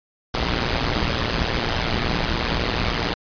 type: noise with amplitude modulation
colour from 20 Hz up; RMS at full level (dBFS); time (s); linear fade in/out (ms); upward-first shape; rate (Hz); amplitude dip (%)
pink; -18; 0.34-3.14; 5; sine; 118; 90
effects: resampled to 11025 Hz